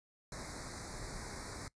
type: band-stop noise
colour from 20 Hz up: pink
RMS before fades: -45 dBFS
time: 0.32-1.68 s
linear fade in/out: 2 ms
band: 2300 to 3900 Hz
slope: 96 dB/octave
effects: noise-tail reverb RT60 0.1 s tail -20 dB re dry + resampled to 22050 Hz

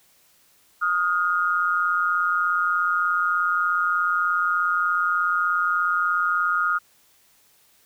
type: tone pair together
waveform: sine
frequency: 1244.5 / 1421.2 Hz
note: D#6 / F6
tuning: 0 / +30 cents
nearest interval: major second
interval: 230 cents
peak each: -22 dBFS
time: 0.81-6.79 s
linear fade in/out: 20 ms
effects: white hiss -59 dBFS RMS until 7.85 s

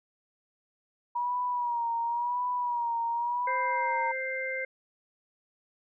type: tone with vibrato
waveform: sine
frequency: 958 Hz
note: A#5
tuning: 47 cents sharp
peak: -27 dBFS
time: 1.15-4.12 s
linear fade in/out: 10 ms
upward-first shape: sine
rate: 0.94 Hz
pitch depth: 55 cents each way
type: harmonic tone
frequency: 523.3 Hz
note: C5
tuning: in tune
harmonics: 1 / 3 / 4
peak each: -35 / -37 / -33 dBFS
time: 3.47-4.65 s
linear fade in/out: 5 ms
effects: none

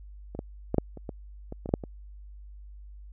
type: clicks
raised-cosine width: 2 ms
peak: -24 / -19 / -13 / -8 / -28 / -21 / -24 / -21 / -19 / -8 / -23 dBFS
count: 11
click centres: 0.35 / 0.391 / 0.744 / 0.783 / 0.973 / 1.092 / 1.524 / 1.659 / 1.691 / 1.739 / 1.838 s
effects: added 50 Hz sine -43 dBFS peak until 3.12 s

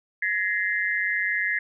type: tone cluster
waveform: sine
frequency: 1689 / 1879 / 2074 Hz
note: G#6 / A#6 / C7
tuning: +29 / +13 / -16 cents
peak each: -27 dBFS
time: 0.22-1.59 s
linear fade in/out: 5 ms
effects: none

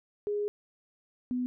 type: tone pair in turn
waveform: sine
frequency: 413.4 / 249.3 Hz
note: G#4 / B3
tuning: -8 / +16 cents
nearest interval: major sixth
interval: 876 cents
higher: first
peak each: -28 dBFS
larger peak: neither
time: 0.27-0.48 / 1.31-1.46 s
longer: first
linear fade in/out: 0 ms
effects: none

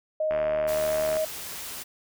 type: tone with pitch glide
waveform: sine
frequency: 622.3 to 627.7 Hz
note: D#5 to D#5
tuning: 0 to +15 cents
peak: -23 dBFS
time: 0.2-1.25 s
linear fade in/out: 5 ms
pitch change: +15 cents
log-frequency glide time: 0.82-1.04 s
type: click train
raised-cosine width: 0.5 ms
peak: -19 dBFS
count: 66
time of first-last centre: 0.31-1.169 s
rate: 75.7 Hz
type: noise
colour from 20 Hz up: white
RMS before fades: -37 dBFS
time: 0.67-1.84 s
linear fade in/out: 20 ms
effects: none

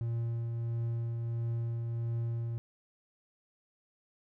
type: tone with tremolo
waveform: triangle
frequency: 116.4 Hz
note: A#2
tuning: 2 cents flat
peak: -28 dBFS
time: 0.01-2.58 s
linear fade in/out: 0 ms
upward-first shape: triangle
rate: 1.5 Hz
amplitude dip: 30%
effects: none

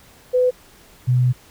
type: tone pair in turn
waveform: sine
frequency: 502 / 125.25 Hz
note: B4 / B2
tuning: +28 / +25 cents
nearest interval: 2 octaves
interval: 2403 cents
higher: first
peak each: -13 dBFS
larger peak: neither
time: 0.33-0.51 / 1.07-1.33 s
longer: second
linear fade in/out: 20 ms
effects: pink hiss -49 dBFS RMS until 1.5 s

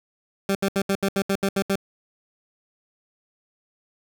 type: tone bursts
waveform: 20% pulse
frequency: 196 Hz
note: G3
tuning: in tune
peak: -15 dBFS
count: 10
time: 0.49-1.757 s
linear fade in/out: 2 ms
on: 61 ms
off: 73 ms
effects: none

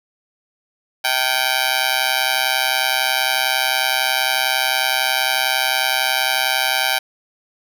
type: tone with amplitude modulation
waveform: 10% pulse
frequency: 776 Hz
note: G5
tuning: 18 cents flat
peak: -4 dBFS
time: 1.04-6.99 s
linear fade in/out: 10 ms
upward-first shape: sine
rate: 131 Hz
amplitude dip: 100%
effects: none

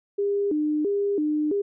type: tone with vibrato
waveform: sine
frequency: 349.2 Hz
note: F4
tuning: in tune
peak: -21 dBFS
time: 0.18-1.62 s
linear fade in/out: 10 ms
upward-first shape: square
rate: 1.5 Hz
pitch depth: 250 cents each way
effects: none

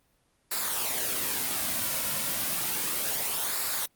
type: noise with flanger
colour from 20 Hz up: white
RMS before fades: -29 dBFS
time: 0.51-3.86 s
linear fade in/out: 5 ms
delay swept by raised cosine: 0.32 to 2.52 ms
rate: 0.32 Hz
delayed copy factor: -0.55
effects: pink hiss -69 dBFS RMS until 3.95 s + Opus 24 kbps

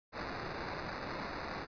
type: noise with sample-and-hold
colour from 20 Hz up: blue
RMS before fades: -41 dBFS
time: 0.12-1.67 s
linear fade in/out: 50 ms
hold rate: 3150 Hz
effects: resampled to 11025 Hz

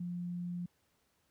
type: tone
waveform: sine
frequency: 175.8 Hz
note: F3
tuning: 12 cents sharp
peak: -36 dBFS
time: 0-0.66 s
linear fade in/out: 5 ms
effects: pink hiss -75 dBFS RMS until 1.3 s + high-pass 60 Hz 12 dB/octave

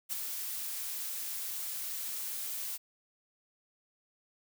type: noise with ADSR envelope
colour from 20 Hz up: blue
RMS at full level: -32 dBFS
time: 0.09-2.78 s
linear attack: 38 ms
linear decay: 7 ms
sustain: -6 dB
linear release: 27 ms
effects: none

